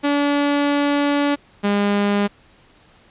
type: tone pair in turn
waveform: sawtooth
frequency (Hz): 287.3 / 203.2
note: D4 / G#3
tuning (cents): -38 / -38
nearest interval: tritone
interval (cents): 600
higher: first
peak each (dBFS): -12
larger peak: neither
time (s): 0.03-1.36 / 1.63-2.28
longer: first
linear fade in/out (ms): 20
effects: pink hiss -52 dBFS RMS until 3.1 s + resampled to 8000 Hz